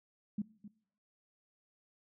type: tone with echo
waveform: sine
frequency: 207.7 Hz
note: G#3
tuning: in tune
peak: -32 dBFS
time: 0.38-0.42 s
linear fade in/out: 5 ms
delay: 260 ms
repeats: 1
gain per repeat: -14 dB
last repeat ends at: 0.68 s
effects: noise-tail reverb RT60 0.7 s tail -22 dB re dry